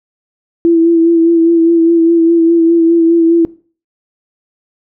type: tone with vibrato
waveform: sine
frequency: 333.3 Hz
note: E4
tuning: 19 cents sharp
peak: -5 dBFS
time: 0.65-3.45 s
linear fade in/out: 0 ms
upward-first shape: sine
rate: 4.9 Hz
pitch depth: 27 cents each way
effects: noise-tail reverb RT60 0.4 s tail -21 dB re dry